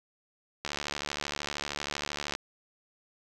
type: click train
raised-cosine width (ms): 0.2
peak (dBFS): -15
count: 125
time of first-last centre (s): 0.65-2.351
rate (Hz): 72.9
effects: none